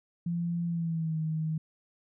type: tone with pitch glide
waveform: sine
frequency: 171.1 to 157.81 Hz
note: F3 to D#3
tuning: -35 to +25 cents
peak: -28 dBFS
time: 0.26-1.58 s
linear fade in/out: 5 ms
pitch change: -140 cents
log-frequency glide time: 0.66-1.18 s
effects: none